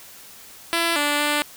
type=tone with pitch steps; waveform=5% pulse; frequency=335.9 / 292.2 / 294.6 Hz; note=E4 / D4 / D4; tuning=+33 / -9 / +6 cents; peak=-8 dBFS; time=0.73-1.42 s; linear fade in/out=0 ms; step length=230 ms; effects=white hiss -44 dBFS RMS until 1.56 s